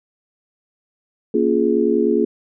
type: chord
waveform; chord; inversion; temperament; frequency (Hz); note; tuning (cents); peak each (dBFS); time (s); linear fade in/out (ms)
sine; Bb minor seventh; none; just; 233.1 / 279.7 / 349.6 / 419.5; Bb3 / Db4 / F4 / Ab4; 0 / +16 / +2 / +17; -20 / -22 / -19 / -18; 1.34-2.25; 5
effects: none